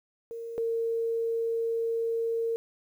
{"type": "tone pair in turn", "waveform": "sine", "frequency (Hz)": [461.7, 458.2], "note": ["A#4", "A#4"], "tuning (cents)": [-17, -30], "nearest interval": "unison", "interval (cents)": 13, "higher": "first", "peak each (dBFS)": [-35, -26], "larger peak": "second", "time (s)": [[0.31, 0.58], [0.58, 2.56]], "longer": "second", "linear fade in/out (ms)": 0, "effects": ["10-bit"]}